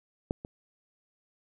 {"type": "clicks", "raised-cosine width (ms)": 2, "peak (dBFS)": [-15, -26], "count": 2, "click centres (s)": [0.309, 0.449], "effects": []}